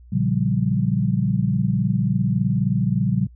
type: chord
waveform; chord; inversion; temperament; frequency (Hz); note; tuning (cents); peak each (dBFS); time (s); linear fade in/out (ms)
sine; G half-diminished seventh; first; just; 117.6 / 141.12 / 176.4 / 196; Bb2 / Db3 / F3 / G3; +16 / +31 / +18 / 0; -23; 0.12-3.27; 10
effects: noise-tail reverb RT60 0.1 s tail -26 dB re dry + added 60 Hz sine -43 dBFS peak until 3.35 s